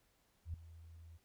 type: tone with ADSR envelope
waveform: sine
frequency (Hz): 82.41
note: E2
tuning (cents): 0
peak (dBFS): -37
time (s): 0.45-1.18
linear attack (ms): 89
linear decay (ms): 4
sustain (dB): -16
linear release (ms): 20
effects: pink hiss -75 dBFS RMS until 1.24 s

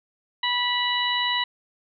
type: harmonic tone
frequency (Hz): 980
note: B5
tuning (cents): -14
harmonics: 1 / 2 / 3 / 4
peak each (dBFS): -27 / -27 / -27 / -27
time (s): 0.43-1.44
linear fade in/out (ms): 5
effects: none

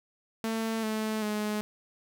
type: tone with pitch steps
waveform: sawtooth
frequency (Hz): 223.9 / 217.4 / 211.1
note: A3 / A3 / G#3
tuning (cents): +30 / -21 / +29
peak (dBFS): -25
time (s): 0.44-1.61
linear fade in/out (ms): 0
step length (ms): 390
effects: none

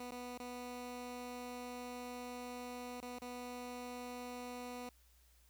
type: tone with dropouts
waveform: 15% pulse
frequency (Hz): 246.3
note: B3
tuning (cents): -5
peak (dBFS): -38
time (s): 0-4.89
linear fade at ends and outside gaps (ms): 2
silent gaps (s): 0.109-0.119 / 0.376-0.399 / 3.003-3.026 / 3.186-3.219
effects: added 60 Hz sine -66 dBFS peak until 5.49 s + white hiss -71 dBFS RMS until 5.49 s

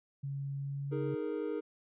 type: tone with pitch glide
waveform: sine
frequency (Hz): 139 to 140.21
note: C#3 to C#3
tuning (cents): +5 to +20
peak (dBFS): -35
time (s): 0.23-1.15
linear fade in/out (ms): 10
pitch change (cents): +15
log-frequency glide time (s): 0.57-0.81
type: chord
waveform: triangle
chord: D# suspended fourth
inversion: none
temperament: equal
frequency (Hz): 311.1 / 415.3 / 466.2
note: D#4 / G#4 / A#4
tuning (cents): 0 / 0 / 0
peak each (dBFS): -36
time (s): 0.91-1.61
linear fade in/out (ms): 20
effects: resampled to 8000 Hz

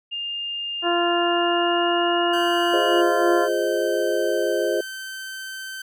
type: tone with pitch glide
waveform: sine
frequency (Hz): 2812 to 2884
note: F7 to F#7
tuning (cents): +11 to -45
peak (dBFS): -26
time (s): 0.11-3.02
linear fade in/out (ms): 20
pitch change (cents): +44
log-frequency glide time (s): 1.17-2.86
type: harmonic tone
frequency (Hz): 346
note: F4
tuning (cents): -16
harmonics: 1 / 2 / 3 / 4 / 5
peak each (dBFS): -22 / -23 / -27 / -28 / -31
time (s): 0.82-3.49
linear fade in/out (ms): 50
type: tone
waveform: sawtooth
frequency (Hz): 1545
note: G6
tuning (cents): -26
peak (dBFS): -28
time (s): 2.33-5.82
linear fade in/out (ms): 5
type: chord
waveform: sine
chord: F minor seventh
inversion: none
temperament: equal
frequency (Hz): 349.2 / 415.3 / 523.3 / 622.3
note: F4 / Ab4 / C5 / Eb5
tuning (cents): 0 / 0 / 0 / 0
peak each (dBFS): -25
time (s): 2.73-4.81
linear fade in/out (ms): 5
effects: none

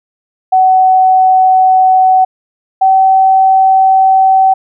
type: tone pair in turn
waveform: sine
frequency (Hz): 751 / 764.6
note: F#5 / G5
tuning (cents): +26 / -43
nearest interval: unison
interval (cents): 31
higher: second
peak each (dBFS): -4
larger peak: neither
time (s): 0.52-2.25 / 2.81-4.54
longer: neither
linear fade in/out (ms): 10
effects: none

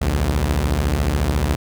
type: beating tone pair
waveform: sawtooth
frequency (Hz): 61 / 75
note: B1 / D2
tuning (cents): -21 / +37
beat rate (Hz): 14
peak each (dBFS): -17 / -15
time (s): 0.01-1.56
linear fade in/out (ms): 10
effects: none

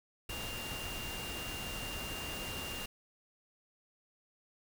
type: tone in noise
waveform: sine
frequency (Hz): 2794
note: F7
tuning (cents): 0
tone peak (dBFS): -43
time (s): 0.29-2.86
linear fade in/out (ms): 5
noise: pink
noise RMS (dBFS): -42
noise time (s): 0.29-2.86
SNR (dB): -4
effects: none

